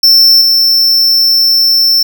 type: tone with level steps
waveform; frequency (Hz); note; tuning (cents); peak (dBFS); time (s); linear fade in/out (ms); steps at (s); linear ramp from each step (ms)
square; 5370; E8; +31; -3 / -6; 0.03-2.03; 5; 0.41; 5
effects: none